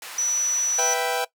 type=band-pass noise; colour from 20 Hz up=pink; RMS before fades=-38 dBFS; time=0.02-0.8 s; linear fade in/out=2 ms; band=960 to 14000 Hz; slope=12 dB/octave
type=tone; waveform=sine; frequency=5920 Hz; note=F#8; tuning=in tune; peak=-20 dBFS; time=0.18-0.94 s; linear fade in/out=5 ms
type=chord; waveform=sawtooth; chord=E minor; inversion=second; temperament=equal; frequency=493.9 / 659.3 / 784 Hz; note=B4 / E5 / G5; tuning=0 / 0 / 0 cents; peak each=-23 / -25 / -22 dBFS; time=0.78-1.25 s; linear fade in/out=10 ms
effects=noise-tail reverb RT60 0.1 s tail -18 dB re dry